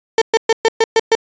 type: tone bursts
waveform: 35% pulse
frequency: 450 Hz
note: A4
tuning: 39 cents sharp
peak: -7 dBFS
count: 7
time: 0.18-1.152 s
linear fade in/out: 2 ms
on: 36 ms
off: 120 ms
effects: resampled to 16000 Hz